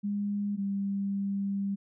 sine tone pair in turn, 203.7 / 198.24 Hz, G#3 / G3, -33 / +20 cents, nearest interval unison, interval 47 cents, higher first, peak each -28 dBFS, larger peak neither, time 0.03-0.57 / 0.57-1.76 s, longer second, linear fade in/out 20 ms, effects none

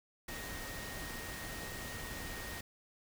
sine tone in noise, 1864.7 Hz, A#6, in tune, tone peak -48 dBFS, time 0.28-2.61 s, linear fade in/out 5 ms, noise pink, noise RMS -44 dBFS, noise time 0.28-2.61 s, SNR -7 dB, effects none

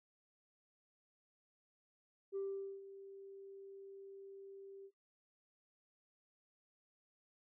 sine tone with ADSR envelope, 392 Hz, G4, in tune, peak -36 dBFS, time 2.32-4.91 s, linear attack 40 ms, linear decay 450 ms, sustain -15 dB, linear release 58 ms, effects noise-tail reverb RT60 0.3 s tail -23 dB re dry + tanh soft clip ceiling -35 dBFS

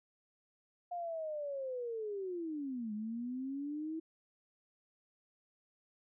sine linear two-way sweep, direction down then up, 713 to 207.7 to 325.7 Hz, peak -37 dBFS, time 0.91-4 s, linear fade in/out 10 ms, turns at 2.93 s, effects none

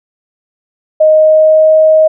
sine tone with pitch glide, 622.3 to 628.4 Hz, D#5 to D#5, 0 to +17 cents, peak -3 dBFS, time 1-2.08 s, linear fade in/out 10 ms, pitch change +17 cents, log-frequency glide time 1.12-1.75 s, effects none

